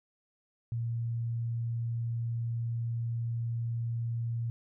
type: tone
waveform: sine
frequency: 116.54 Hz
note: A#2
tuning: in tune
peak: -30 dBFS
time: 0.72-4.5 s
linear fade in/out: 0 ms
effects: none